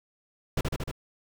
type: noise with echo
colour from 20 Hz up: brown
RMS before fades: -25 dBFS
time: 0.57-0.61 s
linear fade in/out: 5 ms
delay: 76 ms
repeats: 4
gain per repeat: -2 dB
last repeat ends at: 0.914 s
effects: none